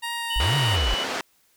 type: tone with vibrato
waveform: 15% pulse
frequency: 933 Hz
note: A#5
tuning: 1 cent sharp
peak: -21 dBFS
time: 0.02-0.77 s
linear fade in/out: 20 ms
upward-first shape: triangle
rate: 2.3 Hz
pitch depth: 14 cents each way
type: tone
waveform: sine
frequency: 2960 Hz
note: F#7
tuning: in tune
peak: -26 dBFS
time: 0.3-1.04 s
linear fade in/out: 5 ms
type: linear two-way sweep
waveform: sine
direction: up then down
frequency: 38.89 to 146.83 to 38.89 Hz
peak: -21 dBFS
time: 0.36-0.94 s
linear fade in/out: 0 ms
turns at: 0.56 s
type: band-pass noise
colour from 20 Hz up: pink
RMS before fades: -29 dBFS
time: 0.4-1.21 s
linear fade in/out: 2 ms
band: 380 to 4600 Hz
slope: 12 dB/octave
effects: white hiss -63 dBFS RMS until 1.56 s